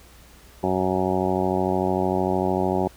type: harmonic tone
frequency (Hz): 93.3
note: F#2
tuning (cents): +15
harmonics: 1 / 2 / 3 / 4 / 5 / 6 / 7 / 8 / 9 / 10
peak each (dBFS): -32 / -27 / -29 / -25 / -35 / -30 / -30 / -30 / -29 / -36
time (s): 0.63-2.88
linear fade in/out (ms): 5
effects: added 60 Hz sine -51 dBFS peak until 2.96 s + pink hiss -51 dBFS RMS until 2.96 s